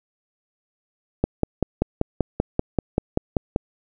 click train, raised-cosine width 2 ms, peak -5 dBFS, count 13, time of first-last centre 1.24-3.561 s, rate 5.17 Hz, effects none

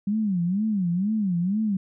sine tone with vibrato, 193.9 Hz, G3, 19 cents flat, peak -21 dBFS, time 0.07-1.77 s, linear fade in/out 5 ms, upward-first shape sine, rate 2.1 Hz, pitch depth 220 cents each way, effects none

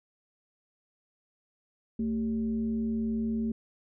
sine tone with frequency modulation, 224.6 Hz, A3, 36 cents sharp, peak -27 dBFS, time 1.99-3.52 s, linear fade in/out 5 ms, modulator 166 Hz, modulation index 0.42, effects none

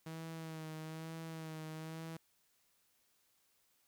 sawtooth tone with vibrato, 160 Hz, D#3, 49 cents sharp, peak -40 dBFS, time 0.06-2.17 s, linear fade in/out 5 ms, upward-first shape sine, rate 1.1 Hz, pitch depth 32 cents each way, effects white hiss -75 dBFS RMS until 3.87 s

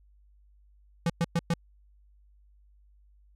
square tone bursts, 168.4 Hz, E3, 37 cents sharp, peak -24 dBFS, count 4, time 1.06-1.538 s, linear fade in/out 2 ms, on 37 ms, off 110 ms, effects added 50 Hz sine -57 dBFS peak until 3.35 s + low-pass 9000 Hz 12 dB/octave

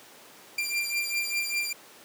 sawtooth beating tone pair, 2376 / 2381 Hz, D7 / D7, +20 / +23 cents, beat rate 5 Hz, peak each -26 / -28 dBFS, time 0.58-1.73 s, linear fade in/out 5 ms, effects pink hiss -50 dBFS RMS until 2.04 s + high-pass 300 Hz 12 dB/octave

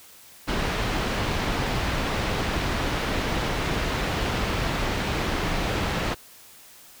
pink low-pass noise, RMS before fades -26 dBFS, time 0.47-6.15 s, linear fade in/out 20 ms, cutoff 3700 Hz, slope 12 dB/octave, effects white hiss -49 dBFS RMS until 7 s

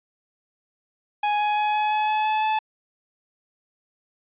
45% pulse tone with pitch steps, 833 / 837.8 / 842.7 / 847.6 / 852.5 / 857.4 / 862.4 / 867.4 Hz, G#5 / G#5 / G#5 / G#5 / G#5 / A5 / A5 / A5, +5 / +15 / +25 / +35 / +45 / -45 / -35 / -25 cents, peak -20 dBFS, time 1.23-2.59 s, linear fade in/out 5 ms, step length 170 ms, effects resampled to 8000 Hz

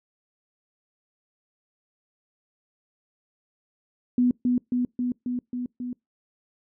sine tone with echo, 246.9 Hz, B3, in tune, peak -17 dBFS, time 4.18-4.31 s, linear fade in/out 2 ms, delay 270 ms, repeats 6, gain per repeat -2 dB, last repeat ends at 5.93 s, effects noise-tail reverb RT60 0.2 s tail -26 dB re dry

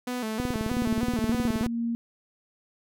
sawtooth tone with vibrato, 233.1 Hz, A#3, in tune, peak -25 dBFS, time 0.07-1.67 s, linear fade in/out 5 ms, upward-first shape square, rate 3.2 Hz, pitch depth 110 cents each way
click train, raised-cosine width 3 ms, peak -17 dBFS, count 25, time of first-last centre 0.4-1.663 s, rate 19 Hz
sine tone with tremolo, 233.1 Hz, A#3, in tune, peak -25 dBFS, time 0.74-1.95 s, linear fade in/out 0 ms, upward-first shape sine, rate 2 Hz, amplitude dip 35%
effects none

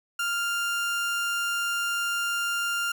30% pulse tone, 1396.9 Hz, F6, in tune, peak -23 dBFS, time 0.19-2.92 s, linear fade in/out 5 ms, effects none

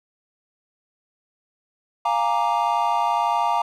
triangle chord, Bb dominant seventh, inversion second, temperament equal, 698.5 / 830.6 / 932.3 / 1174.7 Hz, F5 / Ab5 / Bb5 / D6, 0 / 0 / 0 / 0 cents, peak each -23 / -23 / -20 / -25 dBFS, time 2.05-3.62 s, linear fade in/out 5 ms, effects none

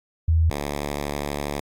sine / 5% pulse tone pair in turn, 81.1 / 72.25 Hz, E2 / D2, -28 / -28 cents, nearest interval major second, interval 200 cents, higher first, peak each -15 dBFS, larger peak neither, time 0.28-0.5 / 0.5-1.6 s, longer second, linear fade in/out 5 ms, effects AAC 64 kbps

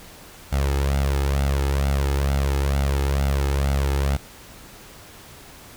sawtooth tone with flanger, 69.3 Hz, C#2, in tune, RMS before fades -21 dBFS, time 0.52-4.17 s, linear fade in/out 10 ms, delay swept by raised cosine 1.4 to 2.37 ms, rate 2.2 Hz, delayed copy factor +0.6, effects pink hiss -44 dBFS RMS until 5.76 s

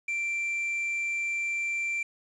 triangle tone, 2353 Hz, D7, 3 cents sharp, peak -26 dBFS, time 0.08-2.03 s, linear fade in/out 5 ms, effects resampled to 22050 Hz + 9-bit

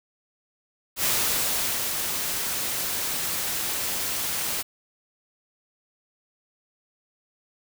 white noise with ADSR envelope, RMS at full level -23 dBFS, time 0.96-4.63 s, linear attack 79 ms, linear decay 860 ms, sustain -5 dB, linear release 20 ms, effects none

